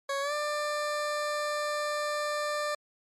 20% pulse tone with pitch glide, 554.4 to 594.2 Hz, C#5 to D5, 0 to +20 cents, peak -24 dBFS, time 0.09-2.75 s, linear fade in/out 5 ms, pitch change +120 cents, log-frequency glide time 0.21-0.33 s, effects low-pass 9000 Hz 12 dB/octave + MP3 96 kbps

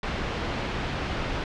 pink low-pass noise, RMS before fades -30 dBFS, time 0.03-1.44 s, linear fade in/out 2 ms, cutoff 3400 Hz, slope 12 dB/octave, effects low-pass 6000 Hz 12 dB/octave

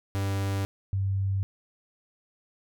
45% pulse / sine tone pair in turn, 98.2 / 97.24 Hz, G2 / G2, +4 / -13 cents, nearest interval unison, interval 17 cents, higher first, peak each -26 / -24 dBFS, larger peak second, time 0.15-0.65 / 0.93-1.43 s, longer neither, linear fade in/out 0 ms, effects none

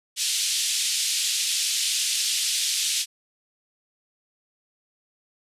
pink band-pass noise, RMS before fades -25 dBFS, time 0.16-3.06 s, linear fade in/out 50 ms, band 3000 to 10000 Hz, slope 24 dB/octave, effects resampled to 32000 Hz

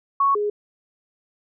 sine tone pair in turn, 1108.7 / 415.3 Hz, C#6 / G#4, 0 / 0 cents, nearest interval octave + perfect fourth, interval 1700 cents, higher first, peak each -15 / -20 dBFS, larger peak first, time 0.2-0.35 / 0.35-0.5 s, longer neither, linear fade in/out 5 ms, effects none

